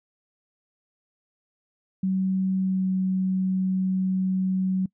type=tone with pitch glide; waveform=sine; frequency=189.1 to 187.69 Hz; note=F#3 to F#3; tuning=+38 to +25 cents; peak=-21 dBFS; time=2.03-4.86 s; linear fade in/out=5 ms; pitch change=-13 cents; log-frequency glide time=2.59-2.88 s; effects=noise-tail reverb RT60 0.1 s tail -24 dB re dry